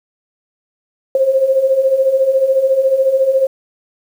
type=beating tone pair; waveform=sine; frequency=521 / 535 Hz; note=C5 / C5; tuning=-7 / +38 cents; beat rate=14 Hz; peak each=-17 / -11 dBFS; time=1.15-3.47 s; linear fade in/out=2 ms; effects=7-bit